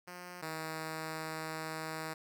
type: tone pair in turn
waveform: 5% pulse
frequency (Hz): 178.3 / 158.85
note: F3 / D#3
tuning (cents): +36 / +36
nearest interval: major second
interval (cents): 200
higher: first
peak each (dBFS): -34 / -27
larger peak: second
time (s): 0.07-0.42 / 0.42-2.14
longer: second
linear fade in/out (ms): 10
effects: none